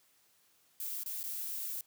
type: noise with dropouts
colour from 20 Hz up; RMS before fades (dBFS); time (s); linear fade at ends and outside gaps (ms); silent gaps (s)
violet; -39; 0.8-1.81; 2; 1.035-1.06 / 1.231-1.238
effects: white hiss -69 dBFS RMS until 1.86 s + high-pass 80 Hz 12 dB/octave